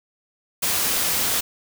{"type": "noise", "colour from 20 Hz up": "white", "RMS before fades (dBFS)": -22, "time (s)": [0.62, 1.41], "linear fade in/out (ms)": 10, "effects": []}